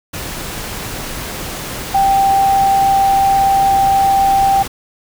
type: tone in noise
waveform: sine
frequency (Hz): 784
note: G5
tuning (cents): 0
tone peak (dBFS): -9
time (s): 1.94-4.63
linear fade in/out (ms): 10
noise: pink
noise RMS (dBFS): -25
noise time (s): 0.13-4.68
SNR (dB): +13
effects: none